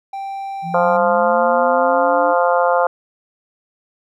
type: tone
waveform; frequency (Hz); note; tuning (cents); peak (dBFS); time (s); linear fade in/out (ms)
triangle; 784; G5; 0; -22; 0.13-0.97; 5
type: linear sweep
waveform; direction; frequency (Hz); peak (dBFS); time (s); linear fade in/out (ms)
sine; up; 164.81 to 301.3; -25; 0.62-2.35; 50
type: harmonic tone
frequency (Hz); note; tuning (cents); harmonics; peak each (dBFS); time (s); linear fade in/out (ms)
174.61; F3; 0; 3 / 4 / 5 / 6 / 7 / 8; -16 / -18 / -20 / -22 / -23 / -24; 0.74-2.87; 2
effects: none